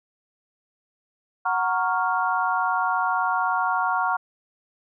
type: chord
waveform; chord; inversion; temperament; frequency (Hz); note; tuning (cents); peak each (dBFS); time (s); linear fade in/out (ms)
sine; Gb major seventh; none; equal; 740 / 932.3 / 1108.7 / 1396.9; Gb5 / Bb5 / Db6 / F6; 0 / 0 / 0 / 0; -26; 1.45-4.17; 10
effects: none